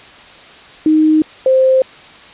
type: tone pair in turn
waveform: sine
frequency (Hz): 311.1 / 523.2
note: D#4 / C5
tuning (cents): 0 / 0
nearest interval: major sixth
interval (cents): 900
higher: second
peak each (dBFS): -7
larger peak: neither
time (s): 0.86-1.22 / 1.46-1.82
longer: neither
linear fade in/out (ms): 2
effects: white hiss -38 dBFS RMS until 2.33 s + resampled to 8000 Hz